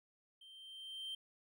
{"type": "tone with level ramp", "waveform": "triangle", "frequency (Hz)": 3136, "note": "G7", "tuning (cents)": 0, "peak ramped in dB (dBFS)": [-55, -39], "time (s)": [0.41, 1.15], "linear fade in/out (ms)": 5, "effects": []}